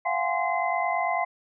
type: tone cluster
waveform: sine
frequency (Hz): 686 / 735 / 828 / 1041 / 2053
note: F5 / F#5 / G#5 / C6 / C7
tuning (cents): -31 / -12 / -5 / -9 / -33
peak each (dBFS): -28 / -29 / -32 / -30 / -31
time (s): 0.05-1.25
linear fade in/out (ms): 10
effects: none